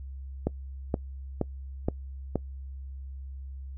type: click train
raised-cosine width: 2 ms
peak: -12 dBFS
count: 5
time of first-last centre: 0.47-2.357 s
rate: 2.12 Hz
effects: noise-tail reverb RT60 0.1 s tail -23 dB re dry + added 67 Hz sine -37 dBFS peak until 3.77 s